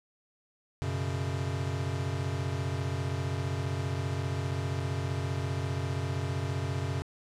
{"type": "chord", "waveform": "square", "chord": "F# suspended fourth", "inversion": "none", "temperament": "equal with one note detuned", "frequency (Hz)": [92.98, 123.47, 138.59], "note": ["F#2", "B2", "C#3"], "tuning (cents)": [9, 0, 0], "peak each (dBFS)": [-34, -37, -35], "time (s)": [0.82, 7.02], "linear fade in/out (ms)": 0, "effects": ["low-pass 8000 Hz 12 dB/octave"]}